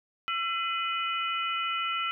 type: tone cluster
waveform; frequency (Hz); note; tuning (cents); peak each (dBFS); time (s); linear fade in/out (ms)
sine; 1343 / 2037 / 2487 / 2967; E6 / C7 / D#7 / F#7; +32 / -47 / -1 / +4; -30 / -38 / -35 / -34; 0.28-2.11; 0
effects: none